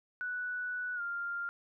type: tone with pitch glide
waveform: sine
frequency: 1480 to 1396.9 Hz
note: F#6 to F6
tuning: 0 to 0 cents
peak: -34 dBFS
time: 0.21-1.49 s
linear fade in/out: 0 ms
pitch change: -100 cents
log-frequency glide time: 0.95-1.01 s
effects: none